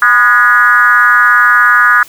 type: tone with frequency modulation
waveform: sine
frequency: 1454 Hz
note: F#6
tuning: 31 cents flat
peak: -4 dBFS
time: 0.02-2.03 s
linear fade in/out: 2 ms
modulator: 225 Hz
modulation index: 1.3
effects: white hiss -37 dBFS RMS until 2.08 s